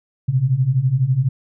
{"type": "beating tone pair", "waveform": "sine", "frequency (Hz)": [122.9, 134.9], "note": ["B2", "C#3"], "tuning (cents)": [-8, -47], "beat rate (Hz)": 12, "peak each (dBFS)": [-19, -16], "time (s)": [0.28, 1.29], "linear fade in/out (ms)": 10, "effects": []}